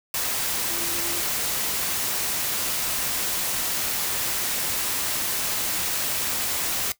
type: tone in noise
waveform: sine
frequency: 341.8 Hz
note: F4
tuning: 37 cents flat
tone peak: -37 dBFS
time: 0.7-1.2 s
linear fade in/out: 2 ms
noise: white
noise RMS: -26 dBFS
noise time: 0.14-6.92 s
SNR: -14 dB
effects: noise-tail reverb RT60 0.1 s tail -17 dB re dry